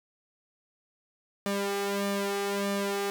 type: tone with flanger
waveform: sawtooth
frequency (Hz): 199.9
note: G3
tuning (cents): +34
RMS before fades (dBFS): -30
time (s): 1.46-3.1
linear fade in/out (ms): 0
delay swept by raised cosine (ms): 1.7 to 2.4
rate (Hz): 1.6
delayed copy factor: +0.8
effects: none